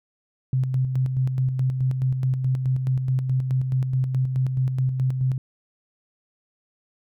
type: tone with tremolo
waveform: sine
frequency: 130 Hz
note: C3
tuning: 11 cents flat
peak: -18 dBFS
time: 0.53-5.38 s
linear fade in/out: 2 ms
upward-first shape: square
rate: 4.7 Hz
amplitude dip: 45%
effects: none